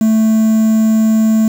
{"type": "tone with quantisation", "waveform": "triangle", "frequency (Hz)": 220, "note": "A3", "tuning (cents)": 0, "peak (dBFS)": -6, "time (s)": [0.01, 1.48], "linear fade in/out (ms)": 2, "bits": 5, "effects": []}